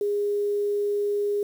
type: tone with quantisation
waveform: sine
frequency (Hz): 410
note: G#4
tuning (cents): -22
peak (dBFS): -22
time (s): 0.01-1.43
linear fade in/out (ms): 2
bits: 8
effects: none